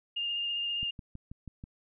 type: tone with vibrato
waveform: sine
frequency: 2819 Hz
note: F7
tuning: 16 cents sharp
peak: -30 dBFS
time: 0.16-0.91 s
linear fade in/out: 10 ms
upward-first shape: triangle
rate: 15 Hz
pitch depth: 19 cents each way
type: click train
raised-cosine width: 5 ms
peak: -30 dBFS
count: 6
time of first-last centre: 0.83-1.639 s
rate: 6.18 Hz
effects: none